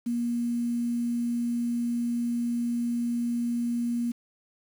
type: tone with quantisation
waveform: sine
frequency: 237.7 Hz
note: A#3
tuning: 34 cents sharp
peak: -25 dBFS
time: 0.06-4.12 s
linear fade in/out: 10 ms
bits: 8
effects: none